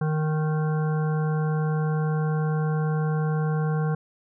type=harmonic tone; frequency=154.8 Hz; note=D#3; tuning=9 cents flat; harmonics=1 / 3 / 5 / 7 / 9 / 10; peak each=-22 / -32 / -36 / -39 / -41 / -42 dBFS; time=0.01-3.95 s; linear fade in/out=5 ms; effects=none